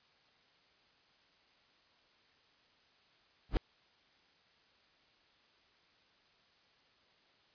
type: noise with exponential growth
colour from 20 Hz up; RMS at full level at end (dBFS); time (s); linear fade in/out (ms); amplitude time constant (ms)
brown; -23; 3.49-3.57; 0; 17
effects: white hiss -68 dBFS RMS until 7.54 s + resampled to 11025 Hz